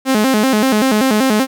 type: tone with vibrato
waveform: sawtooth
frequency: 237.2 Hz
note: A#3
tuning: 30 cents sharp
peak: -7 dBFS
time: 0.05-1.47 s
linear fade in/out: 50 ms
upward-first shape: square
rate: 5.2 Hz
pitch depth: 190 cents each way
effects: none